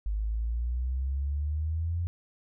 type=exponential sweep; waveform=sine; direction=up; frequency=50.7 to 87.7 Hz; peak=-27 dBFS; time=0.06-2.07 s; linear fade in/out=0 ms; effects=none